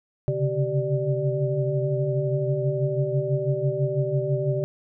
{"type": "tone cluster", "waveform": "sine", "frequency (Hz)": [131.4, 137.3, 143.5, 386.7, 591], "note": ["C3", "C#3", "D3", "G4", "D5"], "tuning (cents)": [8, -16, -40, -24, 11], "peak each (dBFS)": -28, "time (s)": [0.28, 4.64], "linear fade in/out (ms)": 0, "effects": []}